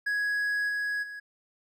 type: tone with level steps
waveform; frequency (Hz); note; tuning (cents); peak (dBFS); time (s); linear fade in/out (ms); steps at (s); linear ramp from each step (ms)
triangle; 1667; G#6; +6; -24 / -26 / -36; 0.06-1.2; 10; 0.68 / 1.02; 20
effects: none